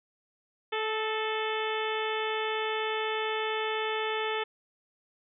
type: harmonic tone with a mistuned harmonic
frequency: 435.8 Hz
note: A4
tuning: 17 cents flat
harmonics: 1 / 2 / 3 / 4 / 5 / 6 / 7 / 8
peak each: -32 / -35 / -37 / -38 / -39 / -40 / -40 / -41 dBFS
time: 0.72-4.44 s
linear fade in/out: 10 ms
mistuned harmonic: 4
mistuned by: +25 cents
effects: none